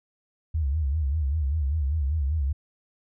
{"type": "tone with vibrato", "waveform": "sine", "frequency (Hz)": 73.42, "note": "D2", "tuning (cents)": 0, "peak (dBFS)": -22, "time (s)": [0.54, 2.53], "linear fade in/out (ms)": 10, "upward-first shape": "sine", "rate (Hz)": 5.1, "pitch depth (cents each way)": 170, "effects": []}